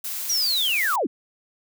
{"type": "noise", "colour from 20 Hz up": "blue", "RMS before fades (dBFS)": -30, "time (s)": [0.04, 0.96], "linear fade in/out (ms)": 5}
{"type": "linear sweep", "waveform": "sine", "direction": "down", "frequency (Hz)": [5900, 191.9], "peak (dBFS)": -20, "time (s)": [0.29, 1.07], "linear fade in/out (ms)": 10}
{"effects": []}